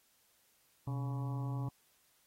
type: harmonic tone with a mistuned harmonic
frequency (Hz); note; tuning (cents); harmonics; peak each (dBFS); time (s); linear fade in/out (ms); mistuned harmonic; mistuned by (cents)
140.5; C#3; +24; 1 / 2 / 3 / 4 / 5 / 6 / 7 / 8; -35 / -45 / -55 / -56 / -56 / -53 / -52 / -55; 0.87-1.69; 5; 1; -150
effects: white hiss -71 dBFS RMS until 2.26 s + AAC 48 kbps